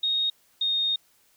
sine tone pair in turn, 3729 / 3699 Hz, A#7 / A#7, 0 / -14 cents, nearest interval unison, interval 14 cents, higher first, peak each -22 dBFS, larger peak neither, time 0.03-0.3 / 0.61-0.96 s, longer second, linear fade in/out 5 ms, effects white hiss -63 dBFS RMS until 1.36 s

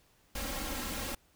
pink noise with comb filter, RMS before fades -37 dBFS, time 0.35-1.15 s, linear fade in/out 5 ms, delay 3.7 ms, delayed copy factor +0.95, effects pink hiss -67 dBFS RMS until 1.35 s

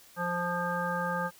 harmonic tone with a mistuned harmonic, 174.9 Hz, F3, 3 cents sharp, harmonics 1 / 3 / 5 / 7 / 9, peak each -35 / -35 / -35 / -35 / -35 dBFS, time 0.16-1.31 s, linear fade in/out 50 ms, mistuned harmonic 9, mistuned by +18 cents, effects white hiss -56 dBFS RMS until 1.39 s

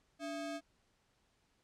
square ring-modulated tone, 480.4 Hz, B4, 48 cents flat, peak -37 dBFS, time 0.19-0.61 s, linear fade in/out 50 ms, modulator 190 Hz, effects pink hiss -75 dBFS RMS until 1.63 s + low-pass 8000 Hz 12 dB/octave

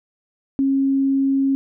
sine tone, 271.8 Hz, C#4, 34 cents flat, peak -15 dBFS, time 0.59-1.55 s, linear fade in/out 0 ms, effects none

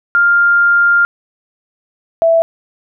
sine tone pair in turn, 1400 / 660.7 Hz, F6 / E5, +4 / +4 cents, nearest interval octave + minor second, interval 1300 cents, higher first, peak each -7 dBFS, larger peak neither, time 0.15-1.05 / 2.22-2.42 s, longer first, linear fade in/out 0 ms, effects none

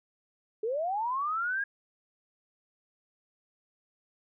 sine linear sweep, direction up, 415.3 to 1654 Hz, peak -28 dBFS, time 0.63-1.64 s, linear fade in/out 5 ms, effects none

